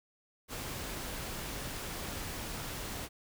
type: noise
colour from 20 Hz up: pink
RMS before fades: -40 dBFS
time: 0.48-3.09 s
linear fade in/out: 50 ms
effects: none